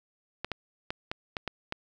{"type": "clicks", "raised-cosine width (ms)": 0.3, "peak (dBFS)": -16, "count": 7, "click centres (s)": [0.446, 0.517, 0.905, 1.115, 1.368, 1.477, 1.724], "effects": []}